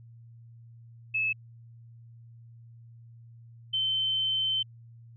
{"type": "tone pair in turn", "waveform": "sine", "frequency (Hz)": [2601, 3084], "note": ["E7", "G7"], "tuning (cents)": [-24, -29], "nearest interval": "minor third", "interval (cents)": 295, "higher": "second", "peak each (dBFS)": [-25, -25], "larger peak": "neither", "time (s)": [[1.14, 1.33], [3.73, 4.63]], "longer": "second", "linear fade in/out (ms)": 10, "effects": ["added 116 Hz sine -48 dBFS peak until 5.16 s"]}